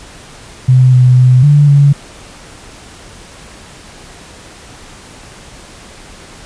sine tone with pitch steps, 128.1 / 126 / 126.7 / 145.8 / 142.1 Hz, C3 / B2 / B2 / D3 / C#3, -36 / +35 / +45 / -12 / +43 cents, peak -3 dBFS, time 0.68-1.93 s, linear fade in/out 10 ms, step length 250 ms, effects pink hiss -35 dBFS RMS until 6.45 s + resampled to 22050 Hz

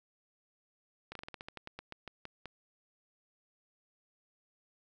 slowing click train, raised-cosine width 0.3 ms, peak -27 dBFS, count 15, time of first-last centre 1.12-2.457 s, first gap 33 ms, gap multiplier 1.15, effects none

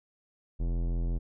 sine tone with tanh clipping, 42.62 Hz, F1, 41 cents flat, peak -29 dBFS, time 0.59-1.19 s, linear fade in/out 20 ms, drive 18 dB, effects none

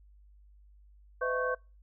sine tone cluster, 505 / 624 / 663 / 1102 / 1543 Hz, B4 / D#5 / E5 / C#6 / G6, +39 / +5 / +10 / -11 / -28 cents, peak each -31 / -40 / -40 / -35 / -34 dBFS, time 1.21-1.55 s, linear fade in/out 10 ms, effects noise-tail reverb RT60 0.3 s tail -26 dB re dry + added 50 Hz sine -55 dBFS peak until 1.82 s

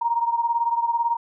sine beating tone pair, 932.3 / 950.3 Hz, A#5 / A#5, 0 / +33 cents, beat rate 18 Hz, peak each -21 / -25 dBFS, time 0.01-1.17 s, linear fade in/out 10 ms, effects none

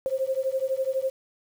sine beating tone pair, 523.3 / 535.3 Hz, C5 / C5, 0 / +39 cents, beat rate 12 Hz, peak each -27 dBFS, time 0.06-1.1 s, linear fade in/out 0 ms, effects 8-bit

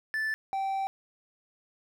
triangle tone pair in turn, 1754 / 777 Hz, A6 / G5, -6 / -16 cents, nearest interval octave + major second, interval 1410 cents, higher first, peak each -26 dBFS, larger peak neither, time 0.14-0.34 / 0.53-0.87 s, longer second, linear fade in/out 0 ms, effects none

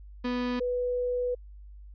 35% pulse / sine tone pair in turn, 246.9 / 493.8 Hz, B3 / B4, 0 / 0 cents, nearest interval octave, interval 1200 cents, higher second, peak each -26 dBFS, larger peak neither, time 0.24-0.6 / 0.6-1.35 s, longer second, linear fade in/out 10 ms, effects added 50 Hz sine -44 dBFS peak until 1.94 s + resampled to 11025 Hz

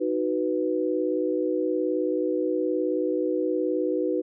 sine chord, B major, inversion first, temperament equal, 311.1 / 370 / 493.9 Hz, D#4 / F#4 / B4, 0 / 0 / 0 cents, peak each -27 dBFS, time 0-4.22 s, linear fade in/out 20 ms, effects none

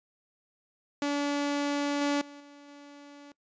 sawtooth tone with level steps, 287.1 Hz, D4, 39 cents flat, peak -23 / -21 / -41 / -45 / -43 dBFS, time 1.02-3.32 s, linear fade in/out 2 ms, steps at 2.01 / 2.21 / 2.4 / 2.68 s, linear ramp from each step 5 ms, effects noise-tail reverb RT60 0.1 s tail -22 dB re dry + resampled to 16000 Hz

